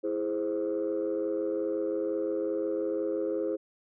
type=chord; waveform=sine; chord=E augmented; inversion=none; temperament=equal; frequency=329.6 / 415.3 / 523.3 Hz; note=E4 / G#4 / B#4; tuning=0 / 0 / 0 cents; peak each=-31 dBFS; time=0.03-3.57 s; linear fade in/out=20 ms; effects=tanh soft clip ceiling -22 dBFS